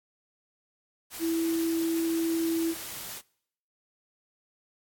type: tone in noise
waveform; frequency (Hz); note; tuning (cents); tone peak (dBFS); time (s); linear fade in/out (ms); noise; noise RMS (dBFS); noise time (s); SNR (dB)
sine; 329.6; E4; 0; -25; 1.19-2.75; 50; white; -39; 1.1-3.22; +11
effects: noise-tail reverb RT60 0.7 s tail -25 dB re dry + AAC 64 kbps